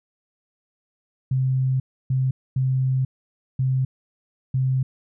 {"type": "tone bursts at uneven times", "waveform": "sine", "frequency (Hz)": 130.81, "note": "C3", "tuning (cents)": 0, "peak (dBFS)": -18, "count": 5, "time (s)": [[1.31, 1.8], [2.1, 2.31], [2.56, 3.05], [3.59, 3.85], [4.54, 4.83]], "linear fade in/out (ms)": 5, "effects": []}